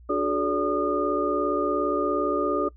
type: tone cluster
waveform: sine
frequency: 293.5 / 368.4 / 425.7 / 577 / 1221 Hz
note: D4 / F#4 / G#4 / D5 / D#6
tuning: -1 / -7 / +43 / -31 / -33 cents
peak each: -28 dBFS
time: 0.09-2.69 s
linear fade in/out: 10 ms
effects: noise-tail reverb RT60 0.1 s tail -21 dB re dry + added 60 Hz sine -46 dBFS peak until 2.76 s